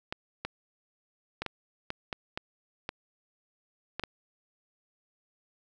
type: clicks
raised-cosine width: 0.3 ms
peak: -17 dBFS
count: 10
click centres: 0.125 / 0.45 / 1.42 / 1.463 / 1.904 / 2.128 / 2.375 / 2.891 / 3.996 / 4.037 s
effects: none